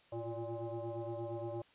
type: tone with frequency modulation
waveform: sine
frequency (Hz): 120.3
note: B2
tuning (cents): -45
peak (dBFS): -38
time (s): 0.12-1.62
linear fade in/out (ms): 5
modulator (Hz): 232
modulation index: 2.7
effects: white hiss -65 dBFS RMS until 1.74 s + resampled to 8000 Hz